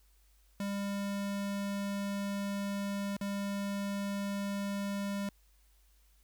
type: tone with dropouts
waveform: square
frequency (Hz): 200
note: G3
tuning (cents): +35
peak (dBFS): -34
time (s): 0.6-5.29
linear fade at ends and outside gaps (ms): 2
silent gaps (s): 3.167-3.211
effects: added 50 Hz sine -63 dBFS peak until 6.23 s + white hiss -71 dBFS RMS until 6.23 s